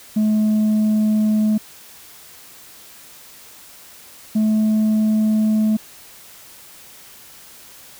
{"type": "tone pair in turn", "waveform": "sine", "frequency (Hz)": [214.4, 216.1], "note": ["A3", "A3"], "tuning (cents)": [-45, -31], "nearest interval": "unison", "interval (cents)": 14, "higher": "second", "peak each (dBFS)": -11, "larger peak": "neither", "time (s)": [[0.16, 1.58], [4.35, 5.77]], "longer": "neither", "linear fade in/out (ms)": 10, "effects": ["tanh soft clip ceiling -13 dBFS", "white hiss -43 dBFS RMS until 7.99 s"]}